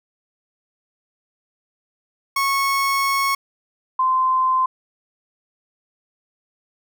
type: tone pair in turn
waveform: 30% pulse / sine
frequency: 1100 / 1036.4 Hz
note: C#6 / C6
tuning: -14 / -17 cents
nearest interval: minor second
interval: 103 cents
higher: first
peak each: -15 dBFS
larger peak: neither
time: 2.36-3.35 / 3.99-4.66 s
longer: first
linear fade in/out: 5 ms
effects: none